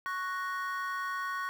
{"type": "chord", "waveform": "triangle", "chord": "F# major", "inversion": "second", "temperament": "equal", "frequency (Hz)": [1108.7, 1480, 1864.7], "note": ["C#6", "F#6", "A#6"], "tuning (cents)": [0, 0, 0], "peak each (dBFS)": [-33, -36, -38], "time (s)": [0.06, 1.49], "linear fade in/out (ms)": 0, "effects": ["9-bit"]}